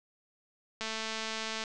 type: click train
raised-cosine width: 0.2 ms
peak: -19 dBFS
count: 184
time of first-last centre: 0.81-1.638 s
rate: 221 Hz
effects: resampled to 22050 Hz